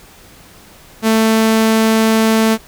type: tone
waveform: sawtooth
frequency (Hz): 221.8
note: A3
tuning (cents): +14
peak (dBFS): -6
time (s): 1.02-2.58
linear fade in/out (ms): 50
effects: pink hiss -42 dBFS RMS until 2.67 s